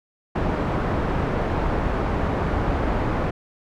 pink low-pass noise, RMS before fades -23 dBFS, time 0.35-3.31 s, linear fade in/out 10 ms, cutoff 1200 Hz, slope 12 dB/octave, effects none

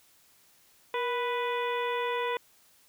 harmonic tone with a mistuned harmonic, 493.9 Hz, B4, in tune, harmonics 1 / 2 / 3 / 4 / 5 / 6 / 7, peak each -31 / -32 / -41 / -38 / -40 / -47 / -43 dBFS, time 0.94-2.37 s, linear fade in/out 2 ms, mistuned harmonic 1, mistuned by -60 cents, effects white hiss -62 dBFS RMS until 2.88 s

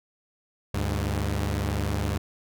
sawtooth tone pair together, 74.3 / 101.71 Hz, D2 / G#2, +21 / -36 cents, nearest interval perfect fourth, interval 543 cents, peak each -24 dBFS, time 0.74-2.18 s, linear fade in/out 5 ms, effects none

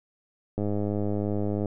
click train, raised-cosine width 2 ms, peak -16 dBFS, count 112, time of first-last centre 0.58-1.658 s, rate 103 Hz, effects none

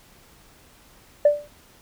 sine tone with exponential decay, 587.3 Hz, D5, in tune, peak -8 dBFS, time 1.25-1.48 s, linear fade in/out 5 ms, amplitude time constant 48 ms, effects tanh soft clip ceiling -6 dBFS + pink hiss -53 dBFS RMS until 1.81 s

